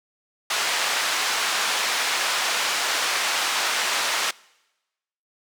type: band-pass noise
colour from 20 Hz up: pink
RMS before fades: -24 dBFS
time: 0.5-4.31 s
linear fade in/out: 5 ms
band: 1000 to 7000 Hz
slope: 12 dB/octave
effects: noise-tail reverb RT60 1.0 s tail -24 dB re dry